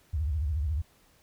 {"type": "tone with vibrato", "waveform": "sine", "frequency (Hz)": 75, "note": "D2", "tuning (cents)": 37, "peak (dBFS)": -26, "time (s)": [0.13, 0.82], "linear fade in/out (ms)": 10, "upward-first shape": "sine", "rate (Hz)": 14, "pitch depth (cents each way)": 220, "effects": ["pink hiss -63 dBFS RMS until 1.22 s"]}